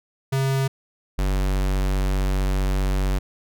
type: tone pair in turn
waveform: square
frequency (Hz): 134.8 / 47.66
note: C#3 / G1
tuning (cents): -48 / -48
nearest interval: octave + tritone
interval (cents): 1800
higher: first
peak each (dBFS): -20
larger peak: neither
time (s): 0.32-0.68 / 1.18-3.19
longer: second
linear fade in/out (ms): 10
effects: none